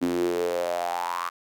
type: tone with high-pass filter sweep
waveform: sawtooth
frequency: 87.31 Hz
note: F2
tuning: in tune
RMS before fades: -27 dBFS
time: 0.01-1.3 s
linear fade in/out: 20 ms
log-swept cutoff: 270 to 1200 Hz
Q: 7.4
effects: none